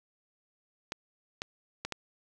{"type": "clicks", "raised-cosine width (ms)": 0.2, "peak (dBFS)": -17, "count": 4, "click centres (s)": [0.921, 1.419, 1.85, 1.923], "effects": []}